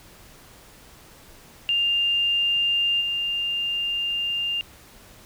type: tone with level steps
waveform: sine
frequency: 2800 Hz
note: F7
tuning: 4 cents sharp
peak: -19 / -23 dBFS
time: 1.69-4.61 s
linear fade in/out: 0 ms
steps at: 3 s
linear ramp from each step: 20 ms
effects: pink hiss -49 dBFS RMS until 5.25 s